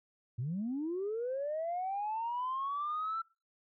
sine linear sweep, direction up, 110 to 1349 Hz, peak -32 dBFS, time 0.38-3.22 s, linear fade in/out 10 ms, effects noise-tail reverb RT60 0.3 s tail -25 dB re dry + tanh soft clip ceiling -29 dBFS

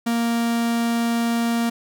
45% pulse tone, 233.1 Hz, A#3, in tune, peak -19 dBFS, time 0.06-1.7 s, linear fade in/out 10 ms, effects none

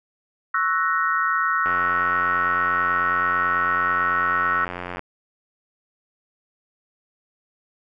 sine chord, F# dominant seventh, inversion second, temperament equal, 1108.7 / 1318.5 / 1480 / 1864.7 Hz, C#6 / E6 / F#6 / A#6, 0 / 0 / 0 / 0 cents, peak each -26 / -22 / -24 / -27 dBFS, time 0.54-4.65 s, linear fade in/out 5 ms
click train, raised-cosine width 0.5 ms, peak -15 dBFS, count 298, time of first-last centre 1.66-4.993 s, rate 89.1 Hz
effects none

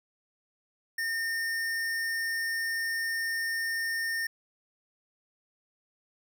sine tone with hard clipping, 1821 Hz, A#6, 41 cents flat, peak -30 dBFS, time 0.98-4.27 s, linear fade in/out 5 ms, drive 18 dB, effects none

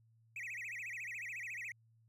triangle tone with vibrato, 2216 Hz, C#7, 1 cent flat, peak -40 dBFS, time 0.36-1.72 s, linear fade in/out 2 ms, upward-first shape sine, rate 14 Hz, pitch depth 290 cents each way, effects added 113 Hz sine -66 dBFS peak until 2.08 s

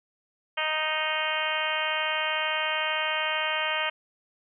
harmonic tone, 311.1 Hz, D#4, in tune, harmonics 2 / 3 / 4 / 5 / 6 / 7 / 8 / 9 / 10, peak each -34 / -34 / -34 / -34 / -34 / -34 / -34 / -34 / -34 dBFS, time 0.57-3.9 s, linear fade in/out 10 ms, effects none

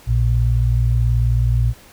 sine tone pair together, 58.7 / 117.4 Hz, A#1 / A#2, +13 / +13 cents, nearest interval octave, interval 1200 cents, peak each -16 dBFS, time 0.06-1.74 s, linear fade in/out 50 ms, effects pink hiss -46 dBFS RMS until 1.92 s

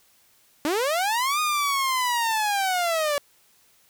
sawtooth linear two-way sweep, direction up then down, 279.9 to 1239 to 566 Hz, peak -18 dBFS, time 0.65-3.18 s, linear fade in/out 0 ms, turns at 1.4 s, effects white hiss -60 dBFS RMS until 3.89 s

